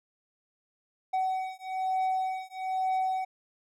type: beating tone pair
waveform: triangle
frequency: 753 / 754.1 Hz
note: F#5 / F#5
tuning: +30 / +33 cents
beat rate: 1.1 Hz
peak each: -29 dBFS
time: 1.13-3.25 s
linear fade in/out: 10 ms
effects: none